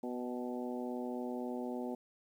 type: harmonic tone with a mistuned harmonic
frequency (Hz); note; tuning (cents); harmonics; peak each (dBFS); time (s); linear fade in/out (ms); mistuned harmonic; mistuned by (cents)
123.6; B2; +2; 2 / 3 / 4 / 5 / 6 / 7; -39 / -43 / -45 / -47 / -49 / -50; 0.03-1.95; 5; 6; +27
effects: 11-bit